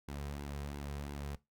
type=tone with flanger; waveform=sawtooth; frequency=71.5 Hz; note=D2; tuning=46 cents flat; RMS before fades=-42 dBFS; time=0.08-1.36 s; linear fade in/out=5 ms; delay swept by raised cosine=1.6 to 3.5 ms; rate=2.9 Hz; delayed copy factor=-0.55; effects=noise-tail reverb RT60 0.2 s tail -19 dB re dry